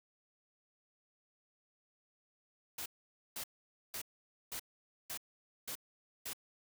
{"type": "noise bursts", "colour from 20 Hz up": "white", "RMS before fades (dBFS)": -42, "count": 7, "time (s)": [2.78, 6.333], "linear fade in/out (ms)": 5, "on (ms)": 79, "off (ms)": 500, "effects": []}